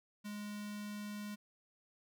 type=tone with notch filter; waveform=square; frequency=207.7 Hz; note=G#3; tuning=in tune; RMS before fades=-44 dBFS; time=0.24-1.36 s; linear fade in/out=20 ms; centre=490 Hz; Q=0.56; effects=none

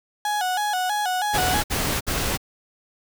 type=tone with vibrato; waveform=35% pulse; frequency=784 Hz; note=G5; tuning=in tune; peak=-20 dBFS; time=0.25-1.61 s; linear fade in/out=2 ms; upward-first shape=square; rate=3.1 Hz; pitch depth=110 cents each way
type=noise bursts; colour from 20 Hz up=pink; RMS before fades=-24 dBFS; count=3; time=1.33-2.376 s; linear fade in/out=20 ms; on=310 ms; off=58 ms
effects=none

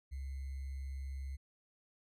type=tone with sample-and-hold; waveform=sine; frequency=67.5 Hz; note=C#2; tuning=45 cents flat; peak=-39 dBFS; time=0.11-1.37 s; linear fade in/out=20 ms; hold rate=2100 Hz; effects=resampled to 32000 Hz

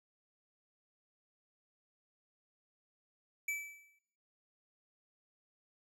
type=tone with exponential decay; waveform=square; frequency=2309 Hz; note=D7; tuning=30 cents flat; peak=-33 dBFS; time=3.48-3.99 s; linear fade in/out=5 ms; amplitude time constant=110 ms; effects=noise-tail reverb RT60 0.8 s tail -23 dB re dry

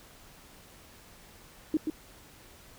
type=tone with echo; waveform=sine; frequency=311.1 Hz; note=D#4; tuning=in tune; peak=-22 dBFS; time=1.74-1.77 s; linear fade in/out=2 ms; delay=130 ms; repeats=1; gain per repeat=-5 dB; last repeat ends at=1.9 s; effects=pink hiss -54 dBFS RMS until 2.78 s

